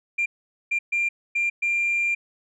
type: tone bursts at uneven times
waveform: sine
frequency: 2385 Hz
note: D7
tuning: 26 cents sharp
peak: -19 dBFS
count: 5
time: 0.18-0.26 / 0.71-0.79 / 0.92-1.09 / 1.35-1.5 / 1.62-2.15 s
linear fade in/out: 10 ms
effects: tanh soft clip ceiling -17 dBFS